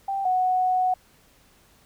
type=tone pair in turn; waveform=sine; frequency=784 / 738.5 Hz; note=G5 / F#5; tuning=0 / -3 cents; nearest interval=minor second; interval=103 cents; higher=first; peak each=-24 / -19 dBFS; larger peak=second; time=0.08-0.25 / 0.25-0.94 s; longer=second; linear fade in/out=5 ms; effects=pink hiss -58 dBFS RMS until 1.85 s